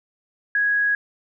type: tone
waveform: sine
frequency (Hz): 1660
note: G#6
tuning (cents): -1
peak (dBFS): -17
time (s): 0.55-0.95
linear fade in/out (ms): 2
effects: none